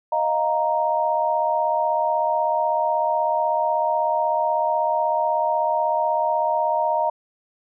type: chord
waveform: sine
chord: Eb suspended second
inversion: none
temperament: equal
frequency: 622.3 / 698.5 / 932.3 Hz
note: Eb5 / F5 / Bb5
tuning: 0 / 0 / 0 cents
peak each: -23 / -25 / -21 dBFS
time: 0.12-7.1 s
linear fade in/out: 5 ms
effects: none